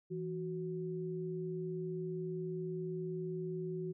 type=tone pair together; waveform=sine; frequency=164.82 / 370 Hz; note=E3 / F#4; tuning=0 / 0 cents; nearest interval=octave + major second; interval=1400 cents; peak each=-40 / -39 dBFS; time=0.1-3.93 s; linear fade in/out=20 ms; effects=none